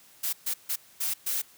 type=noise bursts at uneven times; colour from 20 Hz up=blue; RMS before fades=-29 dBFS; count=5; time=0.23-0.33 / 0.46-0.54 / 0.69-0.76 / 1-1.14 / 1.26-1.42 s; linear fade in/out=10 ms; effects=white hiss -56 dBFS RMS until 1.57 s + high-pass 60 Hz 12 dB/octave